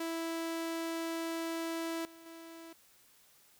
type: tone with level steps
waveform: sawtooth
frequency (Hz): 329.6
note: E4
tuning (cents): 0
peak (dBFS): -31 / -49 / -44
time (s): 0-2.73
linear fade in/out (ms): 5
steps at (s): 2.05 / 2.26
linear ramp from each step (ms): 2
effects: white hiss -64 dBFS RMS until 3.59 s